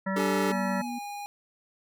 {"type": "harmonic tone", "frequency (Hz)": 192.4, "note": "G3", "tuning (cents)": -32, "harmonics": [1, 3, 5, 7, 9, 10], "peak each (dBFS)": [-29, -34, -36, -37, -39, -39], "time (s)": [0.06, 0.82], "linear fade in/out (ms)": 10}
{"type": "chord", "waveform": "square", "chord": "D suspended fourth", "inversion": "none", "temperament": "just", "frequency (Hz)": [293.7, 391.6, 440.5], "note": ["D4", "G4", "A4"], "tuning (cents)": [0, -2, 2], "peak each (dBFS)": -32, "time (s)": [0.16, 0.52], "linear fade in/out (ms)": 5}
{"type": "tone with pitch glide", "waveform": "square", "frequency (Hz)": [843, 817.6], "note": ["G#5", "G#5"], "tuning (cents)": [26, -27], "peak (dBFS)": -36, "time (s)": [0.19, 1.26], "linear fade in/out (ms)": 0, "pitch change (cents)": -53, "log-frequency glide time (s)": [0.84, 0.9]}
{"type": "tone", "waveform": "sine", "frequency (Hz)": 241.7, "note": "B3", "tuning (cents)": -37, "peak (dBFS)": -33, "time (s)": [0.5, 0.99], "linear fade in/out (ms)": 10}
{"effects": []}